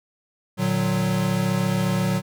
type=chord; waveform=square; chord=Bb augmented; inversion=none; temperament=equal with one note detuned; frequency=116.54 / 150.26 / 185 Hz; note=Bb2 / D3 / F#3; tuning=0 / +40 / 0 cents; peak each=-27 / -27 / -23 dBFS; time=0.57-2.22 s; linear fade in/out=50 ms; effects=none